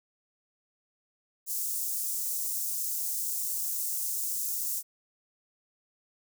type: high-pass noise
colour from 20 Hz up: white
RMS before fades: -32 dBFS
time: 1.46-4.83 s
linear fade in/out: 50 ms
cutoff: 6400 Hz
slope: 24 dB/octave
effects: none